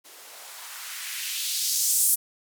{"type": "noise with band-pass filter sweep", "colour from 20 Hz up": "violet", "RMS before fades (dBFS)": -28, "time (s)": [0.04, 2.16], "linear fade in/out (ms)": 20, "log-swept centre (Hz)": [370, 10000], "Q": 1.5, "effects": []}